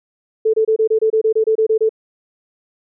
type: tone bursts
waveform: sine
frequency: 440 Hz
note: A4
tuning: in tune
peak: -11 dBFS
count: 13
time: 0.45-1.893 s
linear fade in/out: 10 ms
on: 87 ms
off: 26 ms
effects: none